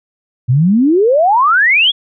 sine exponential sweep, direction up, 116.54 to 3434 Hz, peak -7 dBFS, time 0.48-1.92 s, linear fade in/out 20 ms, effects none

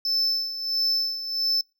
triangle tone with tremolo, 5274 Hz, E8, in tune, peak -19 dBFS, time 0.05-1.61 s, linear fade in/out 2 ms, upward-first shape sine, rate 1.5 Hz, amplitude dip 70%, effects noise-tail reverb RT60 0.3 s tail -26 dB re dry

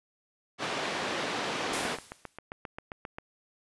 pink band-pass noise, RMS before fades -33 dBFS, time 0.58-1.98 s, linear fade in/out 50 ms, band 290 to 4000 Hz, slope 12 dB/octave
click train, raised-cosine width 0.5 ms, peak -23 dBFS, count 12, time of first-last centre 1.72-3.185 s, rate 7.51 Hz
white noise with exponential decay, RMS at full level -32 dBFS, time 1.73-2.38 s, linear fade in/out 5 ms, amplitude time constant 140 ms
effects resampled to 24000 Hz

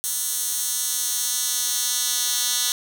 10% pulse tone with high-pass filter sweep, 245.3 Hz, B3, 12 cents flat, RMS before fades -24 dBFS, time 0.04-2.72 s, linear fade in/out 0 ms, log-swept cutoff 8100 to 4600 Hz, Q 1.1, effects none

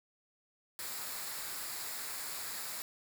white noise with comb filter, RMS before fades -41 dBFS, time 0.79-2.82 s, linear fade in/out 0 ms, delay 0.33 ms, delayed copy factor -0.5, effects none

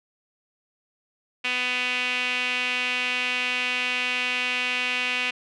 sawtooth tone with band-pass filter, 249.7 Hz, B3, 19 cents sharp, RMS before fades -26 dBFS, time 1.44-5.31 s, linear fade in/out 10 ms, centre 2600 Hz, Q 4.4, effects resampled to 24000 Hz

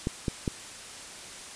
clicks, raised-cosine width 3 ms, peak -14 dBFS, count 3, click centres 0.071 / 0.282 / 0.478 s, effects white hiss -43 dBFS RMS until 1.55 s + resampled to 22050 Hz

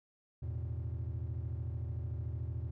triangle chord, E suspended fourth, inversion none, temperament equal, 82.41 / 110 / 123.47 Hz, E2 / A2 / B2, 0 / 0 / 0 cents, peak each -36 / -38 / -39 dBFS, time 0.42-2.71 s, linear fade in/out 10 ms, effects tanh soft clip ceiling -29 dBFS

